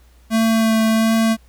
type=tone with vibrato; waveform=square; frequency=223.1 Hz; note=A3; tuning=24 cents sharp; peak=-14 dBFS; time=0.3-1.37 s; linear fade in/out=50 ms; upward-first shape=sine; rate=1.4 Hz; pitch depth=12 cents each way; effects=added 60 Hz sine -47 dBFS peak until 1.48 s + pink hiss -57 dBFS RMS until 1.48 s